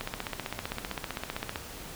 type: click train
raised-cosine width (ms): 0.3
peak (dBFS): -16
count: 25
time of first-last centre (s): 0.01-1.558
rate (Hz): 15.5
effects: pink hiss -43 dBFS RMS until 1.95 s